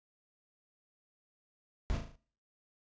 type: noise with echo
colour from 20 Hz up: brown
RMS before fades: -31 dBFS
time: 1.9-1.97 s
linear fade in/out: 0 ms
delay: 37 ms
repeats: 5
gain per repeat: -5 dB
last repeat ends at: 2.155 s
effects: noise-tail reverb RT60 0.5 s tail -21 dB re dry + resampled to 16000 Hz